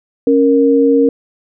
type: tone pair together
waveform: sine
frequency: 276 / 466.2 Hz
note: C#4 / A#4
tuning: -7 / 0 cents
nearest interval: major sixth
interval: 907 cents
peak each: -10 dBFS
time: 0.27-1.09 s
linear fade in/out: 2 ms
effects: none